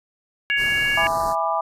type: harmonic tone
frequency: 559 Hz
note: C#5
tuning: 14 cents sharp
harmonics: 3 / 4 / 5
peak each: -21 / -23 / -24 dBFS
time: 0.5-1.07 s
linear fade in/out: 0 ms
type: band-stop noise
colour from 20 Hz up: pink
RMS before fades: -34 dBFS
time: 0.56-1.36 s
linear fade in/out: 50 ms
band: 1800 to 4100 Hz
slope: 96 dB/octave
type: chord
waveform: sine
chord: E dominant seventh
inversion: none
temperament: just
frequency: 659.3 / 824.1 / 988.9 / 1186.7 Hz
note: E5 / G#5 / B5 / D6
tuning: 0 / -14 / +2 / +18 cents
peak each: -25 dBFS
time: 0.97-1.61 s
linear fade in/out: 5 ms
effects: resampled to 32000 Hz